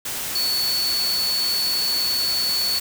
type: tone in noise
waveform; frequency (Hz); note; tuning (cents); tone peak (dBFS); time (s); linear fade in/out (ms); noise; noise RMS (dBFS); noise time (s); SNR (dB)
sine; 4435; C#8; 0; -20; 0.35-2.79; 5; white; -28; 0.05-2.8; +5
effects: none